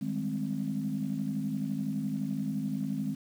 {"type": "chord", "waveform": "sine", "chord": "Ab major seventh", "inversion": "second", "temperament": "equal", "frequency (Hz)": [155.56, 196, 207.7, 261.6], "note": ["Eb3", "G3", "Ab3", "C4"], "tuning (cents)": [0, 0, 0, 0], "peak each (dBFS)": [-36, -38, -33, -34], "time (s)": [0.01, 3.15], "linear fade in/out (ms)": 10, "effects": ["tanh soft clip ceiling -21 dBFS", "9-bit"]}